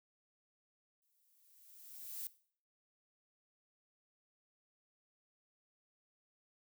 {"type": "noise with exponential growth", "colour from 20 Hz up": "violet", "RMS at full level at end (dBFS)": -42, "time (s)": [1.02, 2.27], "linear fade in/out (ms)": 1, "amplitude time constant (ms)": 270, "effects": ["noise-tail reverb RT60 0.5 s tail -18 dB re dry"]}